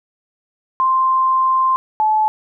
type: tone pair in turn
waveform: sine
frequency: 1046.5 / 863 Hz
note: C6 / A5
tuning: 0 / -34 cents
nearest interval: minor third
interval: 334 cents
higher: first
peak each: -12 dBFS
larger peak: neither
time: 0.8-1.76 / 2-2.28 s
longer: first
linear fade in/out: 0 ms
effects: none